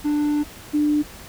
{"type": "tone pair in turn", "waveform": ["triangle", "sine"], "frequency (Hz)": [295.8, 297.3], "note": ["D4", "D4"], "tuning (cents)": [13, 21], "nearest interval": "unison", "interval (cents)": 8, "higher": "second", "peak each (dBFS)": -16, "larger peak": "neither", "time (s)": [[0.04, 0.44], [0.73, 1.03]], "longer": "first", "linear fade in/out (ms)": 20, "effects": ["pink hiss -41 dBFS RMS until 1.28 s"]}